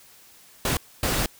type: noise bursts at uneven times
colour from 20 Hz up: pink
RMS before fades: -24 dBFS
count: 2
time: 0.65-0.77 / 1.03-1.26 s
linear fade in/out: 2 ms
effects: white hiss -52 dBFS RMS until 1.39 s